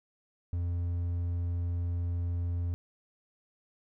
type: tone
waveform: triangle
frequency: 86.8 Hz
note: F2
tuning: 10 cents flat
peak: -27 dBFS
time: 0.53-2.74 s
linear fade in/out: 0 ms
effects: none